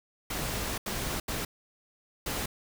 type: noise bursts at uneven times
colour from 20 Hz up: pink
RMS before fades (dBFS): -33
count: 4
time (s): 0.3-0.78 / 0.86-1.2 / 1.28-1.45 / 2.26-2.46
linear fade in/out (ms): 5
effects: none